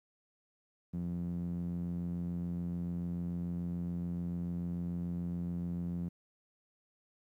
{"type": "tone with band-pass filter", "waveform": "sawtooth", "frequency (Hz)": 86.9, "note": "F2", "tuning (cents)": -8, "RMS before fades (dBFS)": -37, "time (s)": [0.93, 6.09], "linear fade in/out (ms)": 10, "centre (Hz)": 180, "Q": 3.3, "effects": ["12-bit"]}